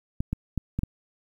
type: clicks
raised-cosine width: 5 ms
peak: -14 dBFS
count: 5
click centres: 0.205 / 0.33 / 0.577 / 0.79 / 0.834 s
effects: 9-bit